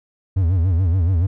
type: tone with vibrato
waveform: triangle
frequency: 88.4 Hz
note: F2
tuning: 22 cents sharp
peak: -12 dBFS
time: 0.36-1.27 s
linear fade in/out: 10 ms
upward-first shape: sine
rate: 7 Hz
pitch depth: 160 cents each way
effects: none